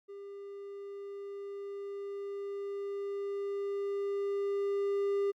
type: tone with level ramp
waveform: triangle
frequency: 400 Hz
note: G4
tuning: 35 cents sharp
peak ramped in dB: -41 to -25 dBFS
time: 0.08-5.32 s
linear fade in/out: 20 ms
effects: MP3 64 kbps